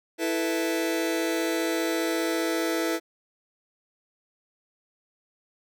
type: chord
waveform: sawtooth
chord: E suspended fourth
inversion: none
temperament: just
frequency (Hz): 329.6 / 439.5 / 494.4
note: E4 / A4 / B4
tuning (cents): 0 / -2 / +2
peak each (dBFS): -22 / -28 / -27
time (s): 0.18-3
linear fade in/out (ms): 50
effects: none